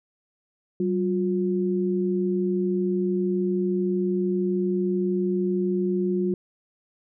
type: tone pair together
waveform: sine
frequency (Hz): 190.4 / 357.4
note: F#3 / F4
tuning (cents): +50 / +40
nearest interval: major seventh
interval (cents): 1090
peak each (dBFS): -24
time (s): 0.8-6.34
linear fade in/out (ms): 2
effects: none